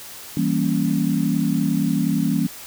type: chord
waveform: sine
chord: E diminished seventh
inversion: none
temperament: equal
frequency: 164.81 / 196 / 233.1 / 277.2 Hz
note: E3 / G3 / Bb3 / Db4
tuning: 0 / 0 / 0 / 0 cents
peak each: -23 dBFS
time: 0.37-2.47 s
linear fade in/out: 2 ms
effects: white hiss -38 dBFS RMS until 2.66 s